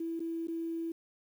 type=tone with dropouts; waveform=sine; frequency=330.8 Hz; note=E4; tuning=6 cents sharp; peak=-33 dBFS; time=0-0.92 s; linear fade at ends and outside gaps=5 ms; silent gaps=0.195-0.202 / 0.472-0.482 s; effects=10-bit